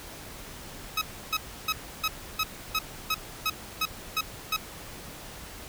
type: tone bursts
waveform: 15% pulse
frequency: 1277 Hz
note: D#6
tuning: 45 cents sharp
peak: -18 dBFS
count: 11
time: 0.97-4.565 s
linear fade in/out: 5 ms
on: 45 ms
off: 310 ms
effects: pink hiss -43 dBFS RMS until 5.68 s